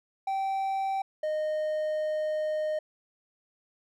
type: tone pair in turn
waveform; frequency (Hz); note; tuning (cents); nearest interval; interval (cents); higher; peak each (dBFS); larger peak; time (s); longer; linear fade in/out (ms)
triangle; 776 / 616; G5 / D#5; -18 / -17; major third; 399; first; -25; neither; 0.27-1.02 / 1.23-2.79; second; 5
effects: none